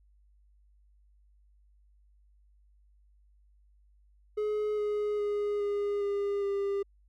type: tone with pitch steps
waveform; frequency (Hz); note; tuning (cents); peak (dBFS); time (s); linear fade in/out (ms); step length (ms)
triangle; 422.6 / 417.7 / 412.9 / 408.2 / 403.5 / 398.9; G#4 / G#4 / G#4 / G#4 / G#4 / G4; +30 / +10 / -10 / -30 / -50 / +30; -26; 4.37-6.83; 10; 410
effects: added 50 Hz sine -60 dBFS peak until 7.08 s